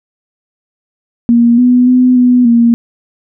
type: tone with pitch steps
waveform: sine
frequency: 235.9 / 247.8 / 252 / 247.7 / 234.3 Hz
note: A#3 / B3 / B3 / B3 / A#3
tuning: +21 / +6 / +35 / +5 / +9 cents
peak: -4 dBFS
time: 1.29-2.74 s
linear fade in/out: 0 ms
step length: 290 ms
effects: none